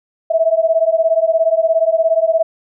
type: beating tone pair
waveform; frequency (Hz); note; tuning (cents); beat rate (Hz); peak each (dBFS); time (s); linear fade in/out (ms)
sine; 644 / 661; E5 / E5; -41 / +5; 17; -14; 0.3-2.43; 10
effects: none